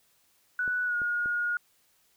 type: tone with pitch glide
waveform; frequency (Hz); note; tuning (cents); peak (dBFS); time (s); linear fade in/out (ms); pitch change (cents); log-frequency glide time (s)
sine; 1480 to 1435.4; F#6 to F6; 0 to +47; -26; 0.59-1.57; 2; -53; 0.85-0.96
type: clicks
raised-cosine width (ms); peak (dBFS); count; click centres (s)
2; -31; 3; 0.678 / 1.018 / 1.259
effects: white hiss -67 dBFS RMS until 2.16 s